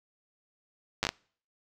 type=slowing click train; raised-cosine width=0.2 ms; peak=-10 dBFS; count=5; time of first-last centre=1.03-1.091 s; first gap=9 ms; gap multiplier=1.36; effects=noise-tail reverb RT60 0.5 s tail -26 dB re dry